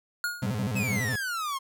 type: tone with exponential decay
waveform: square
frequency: 1434 Hz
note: F6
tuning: 45 cents sharp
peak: -25 dBFS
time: 0.24-0.61 s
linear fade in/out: 1 ms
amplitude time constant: 79 ms
type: tone with vibrato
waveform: 35% pulse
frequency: 116.54 Hz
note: A#2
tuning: in tune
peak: -27 dBFS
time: 0.42-1.16 s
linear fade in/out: 5 ms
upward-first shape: square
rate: 12 Hz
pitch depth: 180 cents each way
type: tone bursts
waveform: triangle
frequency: 196 Hz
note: G3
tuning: in tune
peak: -27 dBFS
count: 4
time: 0.43-0.986 s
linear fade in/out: 2 ms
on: 85 ms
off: 72 ms
type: exponential sweep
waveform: 45% pulse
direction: down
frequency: 2638 to 1053 Hz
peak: -29 dBFS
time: 0.75-1.59 s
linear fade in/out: 20 ms
effects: none